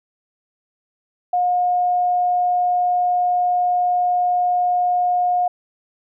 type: tone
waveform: sine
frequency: 717 Hz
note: F5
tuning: 45 cents sharp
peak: -15 dBFS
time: 1.33-5.48 s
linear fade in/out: 5 ms
effects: none